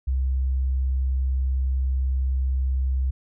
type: tone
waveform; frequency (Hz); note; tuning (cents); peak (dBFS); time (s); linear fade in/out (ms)
sine; 65.41; C2; 0; -20; 0.07-3.11; 10
effects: none